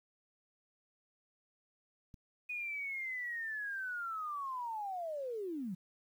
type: click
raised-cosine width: 5 ms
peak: -40 dBFS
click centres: 2.142 s
type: linear sweep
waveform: sine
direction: down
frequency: 2485 to 169.2 Hz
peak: -37 dBFS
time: 2.49-5.75 s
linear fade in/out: 10 ms
effects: 11-bit